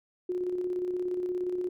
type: tone with tremolo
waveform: sine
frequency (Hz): 360.9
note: F#4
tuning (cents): -43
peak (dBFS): -27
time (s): 0.29-1.69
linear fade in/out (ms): 5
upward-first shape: square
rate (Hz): 17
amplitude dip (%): 35
effects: none